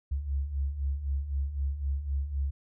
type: beating tone pair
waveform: sine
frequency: 66.7 / 70.6 Hz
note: C2 / C#2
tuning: +34 / +32 cents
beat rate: 3.9 Hz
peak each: -35 / -29 dBFS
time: 0.11-2.51 s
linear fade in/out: 10 ms
effects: none